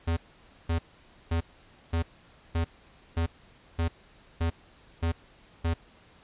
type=tone bursts; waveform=square; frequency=83.3 Hz; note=E2; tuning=19 cents sharp; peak=-25 dBFS; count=10; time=0.07-5.74 s; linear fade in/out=10 ms; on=99 ms; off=520 ms; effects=pink hiss -57 dBFS RMS until 6.23 s + resampled to 8000 Hz